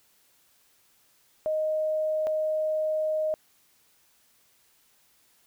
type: tone pair in turn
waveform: sine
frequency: 622 / 622 Hz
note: D#5 / D#5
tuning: -1 / -1 cents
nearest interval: unison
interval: 0 cents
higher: neither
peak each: -24 dBFS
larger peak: neither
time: 1.46-2.27 / 2.27-3.34 s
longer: second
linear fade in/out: 0 ms
effects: white hiss -64 dBFS RMS until 5.46 s